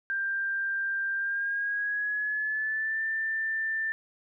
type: tone with pitch glide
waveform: sine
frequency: 1586 to 1780.2 Hz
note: G6 to A6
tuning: +20 to +20 cents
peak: -27 dBFS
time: 0.1-3.92 s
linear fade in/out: 0 ms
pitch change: +200 cents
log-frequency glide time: 1.16-3.02 s
effects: none